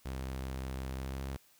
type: tone with pitch glide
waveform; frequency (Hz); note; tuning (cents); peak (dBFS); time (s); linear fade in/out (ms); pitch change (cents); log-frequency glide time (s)
sawtooth; 65.7 to 67.31; C2 to C2; +8 to +50; -33; 0.05-1.37; 10; +42; 0.94-1.26
effects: white hiss -65 dBFS RMS until 1.59 s